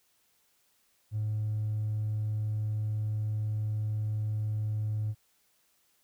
sine tone with hard clipping, 107 Hz, A2, 48 cents flat, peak -29 dBFS, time 1.11-5.15 s, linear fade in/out 50 ms, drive 1 dB, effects white hiss -70 dBFS RMS until 6.03 s

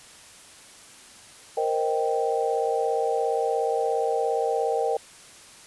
sine chord, C minor seventh, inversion third, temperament equal, 466.2 / 523.3 / 622.3 / 784 Hz, Bb4 / C5 / Eb5 / G5, 0 / 0 / 0 / 0 cents, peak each -25 / -30 / -30 / -27 dBFS, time 1.57-4.97 s, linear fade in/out 5 ms, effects white hiss -48 dBFS RMS until 5.66 s + resampled to 24000 Hz

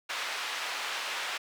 white band-pass noise, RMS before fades -35 dBFS, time 0.09-1.38 s, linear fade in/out 10 ms, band 770 to 3100 Hz, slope 12 dB/octave, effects none

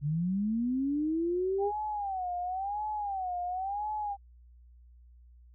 sine linear sweep, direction up, 138.59 to 415.3 Hz, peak -27 dBFS, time 0.01-1.72 s, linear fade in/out 50 ms
sine tone with vibrato, 778 Hz, G5, 13 cents flat, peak -31 dBFS, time 1.58-4.17 s, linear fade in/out 50 ms, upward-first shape sine, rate 0.96 Hz, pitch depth 160 cents each way
effects added 60 Hz sine -53 dBFS peak until 5.54 s

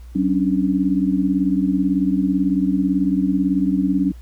sine tone cluster, 187.8 / 273 / 291.1 Hz, F#3 / C#4 / D4, +26 / -26 / -15 cents, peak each -20 dBFS, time 0.15-4.12 s, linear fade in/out 10 ms, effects added 60 Hz sine -35 dBFS peak until 4.21 s + pink hiss -55 dBFS RMS until 4.21 s

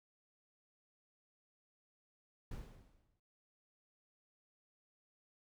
brown noise with exponential decay, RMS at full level -44 dBFS, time 2.51-3.2 s, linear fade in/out 5 ms, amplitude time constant 150 ms, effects none

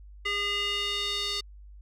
square tone with band-pass filter sweep, 407.2 Hz, G#4, 34 cents flat, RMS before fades -30 dBFS, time 0.25-1.41 s, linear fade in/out 10 ms, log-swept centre 2400 to 4200 Hz, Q 3.2, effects added 50 Hz sine -45 dBFS peak until 1.81 s

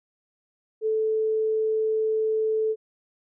sine tone, 437.6 Hz, A4, 9 cents flat, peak -21 dBFS, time 0.81-2.76 s, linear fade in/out 50 ms, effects none

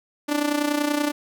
sawtooth tone with amplitude modulation, 293.7 Hz, D4, in tune, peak -14 dBFS, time 0.28-1.12 s, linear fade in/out 20 ms, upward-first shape sine, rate 30.4 Hz, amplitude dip 70%, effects none

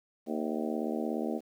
harmonic tone with a mistuned harmonic, 77 Hz, D#2, 17 cents flat, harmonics 3 / 4 / 5 / 6 / 7 / 8 / 9 / 10, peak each -34 / -36 / -38 / -40 / -41 / -42 / -43 / -44 dBFS, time 0.26-1.41 s, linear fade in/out 50 ms, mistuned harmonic 9, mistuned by -70 cents, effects 10-bit

